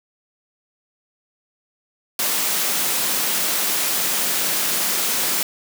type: high-pass noise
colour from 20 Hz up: white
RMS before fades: -21 dBFS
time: 2.19-5.43 s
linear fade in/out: 2 ms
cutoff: 150 Hz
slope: 96 dB/octave
effects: none